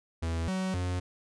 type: tone with pitch steps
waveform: 45% pulse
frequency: 82.5 / 187.7 / 90 Hz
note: E2 / F#3 / F#2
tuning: +2 / +25 / -47 cents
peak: -29 dBFS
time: 0.22-1 s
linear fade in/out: 10 ms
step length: 260 ms
effects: resampled to 22050 Hz